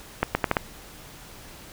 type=accelerating click train; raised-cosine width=0.5 ms; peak=-5 dBFS; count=5; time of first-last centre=0.23-0.568 s; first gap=120 ms; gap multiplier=0.77; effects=pink hiss -45 dBFS RMS until 1.72 s